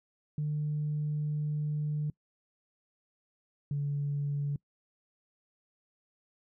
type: tone pair in turn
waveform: sine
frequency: 150 / 143.53 Hz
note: D3 / D3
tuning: +37 / -39 cents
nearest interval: minor second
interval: 76 cents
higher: first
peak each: -28 dBFS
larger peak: neither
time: 0.38-2.1 / 3.71-4.56 s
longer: first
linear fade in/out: 2 ms
effects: noise-tail reverb RT60 0.1 s tail -25 dB re dry + tanh soft clip ceiling -25 dBFS